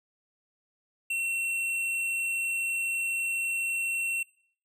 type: tone with tanh clipping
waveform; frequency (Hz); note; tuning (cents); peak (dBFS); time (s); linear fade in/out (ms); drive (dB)
triangle; 2716; F7; -49; -29; 1.1-4.23; 5; 16
effects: noise-tail reverb RT60 0.6 s tail -23 dB re dry